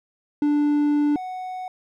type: tone pair in turn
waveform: triangle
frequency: 293.7 / 740.1 Hz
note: D4 / F#5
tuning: 0 / 0 cents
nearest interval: octave + major third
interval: 1600 cents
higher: second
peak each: -15 / -27 dBFS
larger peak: first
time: 0.42-1.16 / 1.16-1.68 s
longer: first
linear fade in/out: 2 ms
effects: none